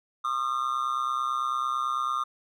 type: tone with amplitude modulation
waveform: triangle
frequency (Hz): 1214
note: D#6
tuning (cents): -43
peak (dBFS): -20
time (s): 0.24-2.24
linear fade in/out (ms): 10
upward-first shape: sine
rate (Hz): 129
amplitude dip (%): 85
effects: none